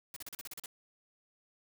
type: noise bursts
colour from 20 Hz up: white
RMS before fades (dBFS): -44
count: 9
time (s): 0.14-0.66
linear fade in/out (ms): 2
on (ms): 24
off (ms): 38
effects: none